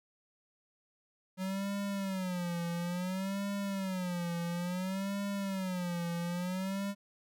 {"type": "tone with vibrato", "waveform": "square", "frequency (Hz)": 185, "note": "F#3", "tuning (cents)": 0, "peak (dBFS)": -34, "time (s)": [1.37, 6.95], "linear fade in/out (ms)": 50, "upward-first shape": "sine", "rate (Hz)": 0.58, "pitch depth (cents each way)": 140, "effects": []}